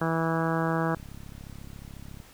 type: harmonic tone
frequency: 163.5 Hz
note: E3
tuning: 14 cents flat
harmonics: 1 / 2 / 3 / 4 / 5 / 6 / 7 / 8 / 9 / 10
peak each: -28 / -31 / -33 / -34 / -35 / -36 / -36 / -37 / -38 / -38 dBFS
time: 0.01-0.95 s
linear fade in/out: 5 ms
type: click train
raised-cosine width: 5 ms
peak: -31 dBFS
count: 43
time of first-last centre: 0.97-2.202 s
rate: 34.1 Hz
effects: pink hiss -53 dBFS RMS until 2.33 s